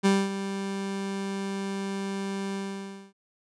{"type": "tone with ADSR envelope", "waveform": "30% pulse", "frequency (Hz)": 196, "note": "G3", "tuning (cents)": 0, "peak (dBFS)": -15, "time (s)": [0.03, 3.13], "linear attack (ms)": 27, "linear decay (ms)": 230, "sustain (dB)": -12, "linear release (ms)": 590, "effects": ["resampled to 22050 Hz"]}